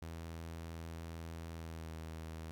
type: tone with pitch glide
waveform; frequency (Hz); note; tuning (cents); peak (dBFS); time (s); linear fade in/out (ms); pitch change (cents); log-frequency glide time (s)
sawtooth; 82.41 to 80.43; E2 to E2; 0 to -42; -40; 0.02-2.51; 0; -42; 1.55-1.95
effects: 13-bit